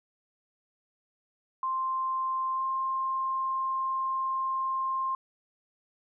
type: tone with pitch glide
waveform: sine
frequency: 1050 to 1057.3 Hz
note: C6 to C6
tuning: +6 to +18 cents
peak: -27 dBFS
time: 1.63-5.15 s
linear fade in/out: 2 ms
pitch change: +12 cents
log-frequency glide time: 2.54-2.64 s
effects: none